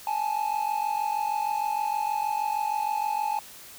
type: tone pair together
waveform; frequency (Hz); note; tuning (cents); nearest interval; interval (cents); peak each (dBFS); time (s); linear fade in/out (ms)
triangle; 830.6 / 877; G#5 / A5; 0 / -6; minor second; 94; -26; 0.07-3.39; 2
effects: white hiss -46 dBFS RMS until 3.78 s